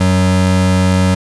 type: tone pair together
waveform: square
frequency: 92.6 / 186.27 Hz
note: F#2 / F#3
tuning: +2 / +12 cents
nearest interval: octave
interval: 1210 cents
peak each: -13 dBFS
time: 0-1.15 s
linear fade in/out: 10 ms
effects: resampled to 24000 Hz